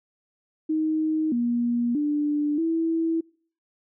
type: tone with pitch steps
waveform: sine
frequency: 313.1 / 238.7 / 295.1 / 327.5 Hz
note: D#4 / A#3 / D4 / E4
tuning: +11 / +41 / +8 / -11 cents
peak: -21 dBFS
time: 0.69-3.21 s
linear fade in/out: 10 ms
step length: 630 ms
effects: noise-tail reverb RT60 0.5 s tail -26 dB re dry